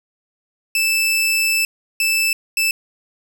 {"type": "tone bursts at uneven times", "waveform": "sawtooth", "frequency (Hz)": 2637, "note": "E7", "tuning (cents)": 0, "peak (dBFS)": -12, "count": 3, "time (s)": [[0.75, 1.65], [2, 2.33], [2.57, 2.71]], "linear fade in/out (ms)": 2, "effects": []}